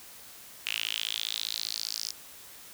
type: tone with high-pass filter sweep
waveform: sawtooth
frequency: 55 Hz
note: A1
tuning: in tune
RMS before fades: -34 dBFS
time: 0.66-2.11 s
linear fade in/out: 5 ms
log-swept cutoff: 2700 to 5200 Hz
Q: 5.2
effects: white hiss -49 dBFS RMS until 2.73 s